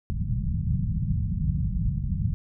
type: low-pass noise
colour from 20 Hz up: white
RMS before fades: -26 dBFS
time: 0.1-2.34 s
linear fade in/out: 0 ms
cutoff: 180 Hz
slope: 48 dB/octave
effects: none